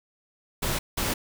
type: noise bursts at uneven times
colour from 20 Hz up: pink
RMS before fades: -27 dBFS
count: 2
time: 0.62-0.79 / 0.97-1.14 s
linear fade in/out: 10 ms
effects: none